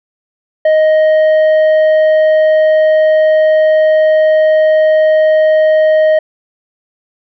sine tone with tanh clipping, 624 Hz, D#5, 5 cents sharp, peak -7 dBFS, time 0.65-6.19 s, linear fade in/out 5 ms, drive 6 dB, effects none

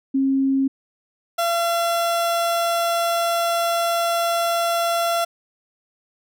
sine / 30% pulse tone pair in turn, 270 / 680.4 Hz, C#4 / F5, -45 / -45 cents, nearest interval octave + major third, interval 1600 cents, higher second, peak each -16 dBFS, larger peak neither, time 0.14-0.68 / 1.38-5.25 s, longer second, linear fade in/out 10 ms, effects none

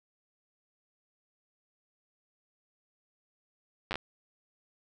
slowing click train, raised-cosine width 0.3 ms, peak -17 dBFS, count 5, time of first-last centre 3.91-3.956 s, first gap 9 ms, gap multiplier 1.17, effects none

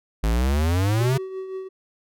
square exponential sweep, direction up, 51.91 to 138.59 Hz, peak -19 dBFS, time 0.23-1.18 s, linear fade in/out 10 ms
triangle tone with tremolo, 379 Hz, F#4, 42 cents sharp, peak -25 dBFS, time 0.99-1.69 s, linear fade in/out 20 ms, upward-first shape triangle, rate 5.7 Hz, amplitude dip 55%
effects none

